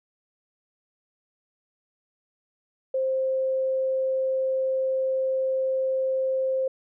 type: tone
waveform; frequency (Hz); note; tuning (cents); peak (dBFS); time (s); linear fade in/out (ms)
sine; 526; C5; +9; -22; 2.94-6.68; 5
effects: none